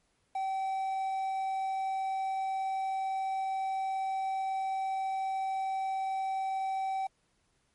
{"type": "tone with quantisation", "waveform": "triangle", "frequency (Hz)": 769, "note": "G5", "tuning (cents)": -33, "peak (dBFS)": -28, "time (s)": [0.35, 7.07], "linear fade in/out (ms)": 5, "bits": 9, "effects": ["pink hiss -73 dBFS RMS until 7.74 s", "MP3 48 kbps"]}